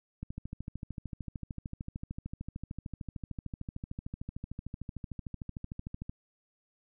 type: click train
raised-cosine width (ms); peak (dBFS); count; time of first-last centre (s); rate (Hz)
5; -26; 79; 0.23-6.095; 13.3
effects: none